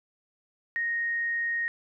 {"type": "tone", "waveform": "sine", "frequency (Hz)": 1864.7, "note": "A#6", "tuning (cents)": 0, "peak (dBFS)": -26, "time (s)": [0.76, 1.68], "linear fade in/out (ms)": 0, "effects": []}